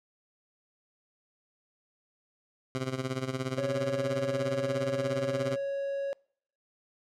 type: tone with tremolo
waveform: 15% pulse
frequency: 130.81 Hz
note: C3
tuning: in tune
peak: -22 dBFS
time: 2.75-5.56 s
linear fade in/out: 0 ms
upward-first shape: sine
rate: 17 Hz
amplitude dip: 75%
type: tone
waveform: triangle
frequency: 554.4 Hz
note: C#5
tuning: in tune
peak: -28 dBFS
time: 3.58-6.13 s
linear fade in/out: 0 ms
effects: noise-tail reverb RT60 0.6 s tail -26 dB re dry + low-pass 8000 Hz 12 dB/octave